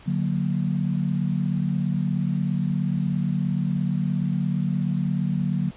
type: chord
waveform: sine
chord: D augmented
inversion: none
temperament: equal with one note detuned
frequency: 146.83 / 183.83 / 233.1 Hz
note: D3 / F#3 / A#3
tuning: 0 / -11 / 0 cents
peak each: -25 / -24 / -30 dBFS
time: 0.06-5.71 s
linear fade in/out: 20 ms
effects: pink hiss -49 dBFS RMS until 5.76 s + resampled to 8000 Hz